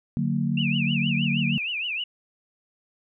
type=chord; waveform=sine; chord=D augmented; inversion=none; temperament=just; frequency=146.83 / 183.54 / 229.4 Hz; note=D3 / F#3 / A#3; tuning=0 / -14 / -28 cents; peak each=-26 / -27 / -26 dBFS; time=0.17-1.58 s; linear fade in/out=0 ms
type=tone with vibrato; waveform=sine; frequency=2662 Hz; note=E7; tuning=16 cents sharp; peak=-26 dBFS; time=0.57-2.04 s; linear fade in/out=5 ms; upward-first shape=triangle; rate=6.4 Hz; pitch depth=220 cents each way
effects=none